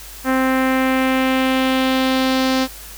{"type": "tone with low-pass filter sweep", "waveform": "sawtooth", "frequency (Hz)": 261.6, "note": "C4", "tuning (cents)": 0, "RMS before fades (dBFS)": -17, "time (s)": [0.24, 2.68], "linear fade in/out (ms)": 50, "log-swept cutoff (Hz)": [1700, 5000], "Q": 1.9, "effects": ["added 50 Hz sine -39 dBFS peak until 2.97 s", "white hiss -37 dBFS RMS until 2.97 s"]}